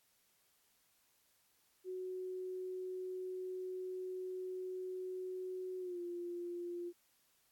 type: tone with pitch glide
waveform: sine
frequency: 370 to 349.2 Hz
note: F#4 to F4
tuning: 0 to 0 cents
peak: -40 dBFS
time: 1.84-6.93 s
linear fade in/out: 50 ms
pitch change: -100 cents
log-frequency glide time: 5.79-6 s
effects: white hiss -74 dBFS RMS until 7.51 s + AAC 64 kbps